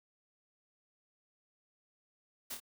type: noise with echo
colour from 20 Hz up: white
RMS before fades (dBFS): -41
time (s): 2.5-2.55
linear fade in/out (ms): 10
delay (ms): 26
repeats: 2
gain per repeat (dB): -5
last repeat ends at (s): 2.602
effects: none